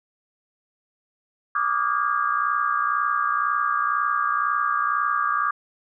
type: tone cluster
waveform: sine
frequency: 1161 / 1223 / 1410 / 1635 Hz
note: D6 / D#6 / F6 / G#6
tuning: -20 / -30 / +16 / -28 cents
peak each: -23 / -25 / -30 / -28 dBFS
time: 1.55-5.51 s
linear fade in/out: 5 ms
effects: none